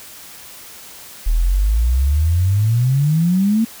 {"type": "exponential sweep", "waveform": "sine", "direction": "up", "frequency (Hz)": [37.71, 230.6], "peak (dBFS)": -12, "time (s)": [1.26, 3.65], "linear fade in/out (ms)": 10, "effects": ["white hiss -38 dBFS RMS until 3.8 s"]}